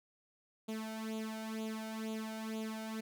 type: tone with flanger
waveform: sawtooth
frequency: 220 Hz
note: A3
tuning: in tune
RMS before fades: -41 dBFS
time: 0.68-3.01 s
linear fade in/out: 10 ms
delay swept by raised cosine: 0.28 to 1.38 ms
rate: 2.1 Hz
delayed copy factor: +0.75
effects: none